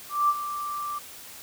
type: tone with ADSR envelope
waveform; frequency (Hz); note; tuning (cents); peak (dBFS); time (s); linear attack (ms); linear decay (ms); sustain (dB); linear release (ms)
sine; 1174.7; D6; 0; -17; 0.09-0.99; 200; 44; -12; 11
effects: white hiss -44 dBFS RMS until 1.42 s